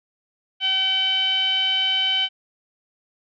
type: tone with low-pass filter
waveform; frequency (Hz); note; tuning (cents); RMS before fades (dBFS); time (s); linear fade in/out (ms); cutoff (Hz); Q
10% pulse; 764; G5; -45; -21; 0.6-2.29; 50; 3000; 8.6
effects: none